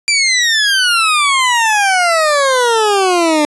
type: exponential sweep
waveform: 20% pulse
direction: down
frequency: 2375 to 293.7 Hz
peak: -5 dBFS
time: 0.08-3.45 s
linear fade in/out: 0 ms
effects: resampled to 24000 Hz